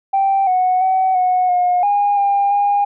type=tone with pitch steps; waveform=sine; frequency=782 / 737 / 755 / 733 / 718 / 815 / 802 / 812 Hz; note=G5 / F#5 / F#5 / F#5 / F5 / G#5 / G5 / G#5; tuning=-4 / -7 / +35 / -16 / +48 / -33 / +39 / -39 cents; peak=-11 dBFS; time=0.13-2.85 s; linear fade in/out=10 ms; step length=340 ms; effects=tanh soft clip ceiling -8 dBFS